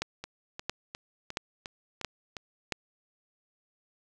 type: two click trains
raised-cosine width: 0.2 ms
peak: -13 / -21 dBFS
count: 5 / 8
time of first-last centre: 0.02-2.723 / 0.24-2.722 s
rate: 1.48 / 2.82 Hz
effects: none